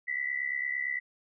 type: tone pair together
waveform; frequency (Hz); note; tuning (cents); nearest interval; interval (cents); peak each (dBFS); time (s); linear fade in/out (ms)
sine; 1951.2 / 2020; B6 / B6; -21 / +39; minor second; 60; -32 / -33; 0.07-1; 20
effects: none